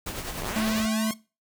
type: noise with tremolo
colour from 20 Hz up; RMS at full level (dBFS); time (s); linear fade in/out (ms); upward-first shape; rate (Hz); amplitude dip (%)
pink; -32; 0.06-0.86; 5; triangle; 10; 55
type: linear sweep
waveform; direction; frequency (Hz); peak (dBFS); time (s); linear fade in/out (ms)
5% pulse; up; 33.03 to 1108.7; -21; 0.4-1.14; 10
type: tone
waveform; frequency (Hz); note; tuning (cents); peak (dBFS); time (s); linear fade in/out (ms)
square; 219; A3; -8; -25; 0.56-1.11; 2
effects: noise-tail reverb RT60 0.3 s tail -20 dB re dry